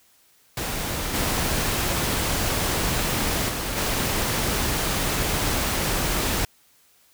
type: noise with level steps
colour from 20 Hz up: pink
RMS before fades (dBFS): -28 / -24 / -28 / -24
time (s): 0.57-6.45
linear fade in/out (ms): 2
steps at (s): 1.13 / 3.48 / 3.76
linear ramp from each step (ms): 20
effects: white hiss -59 dBFS RMS until 7.13 s